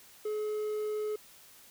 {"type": "tone", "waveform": "triangle", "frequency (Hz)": 425.5, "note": "G#4", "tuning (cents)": 42, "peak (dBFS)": -29, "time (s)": [0.25, 1.16], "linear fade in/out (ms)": 5, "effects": ["white hiss -56 dBFS RMS until 1.7 s"]}